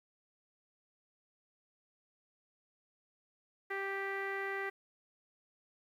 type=tone with low-pass filter; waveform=sawtooth; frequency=392 Hz; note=G4; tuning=in tune; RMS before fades=-38 dBFS; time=3.7-4.7 s; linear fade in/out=10 ms; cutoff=1900 Hz; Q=5.7; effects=11-bit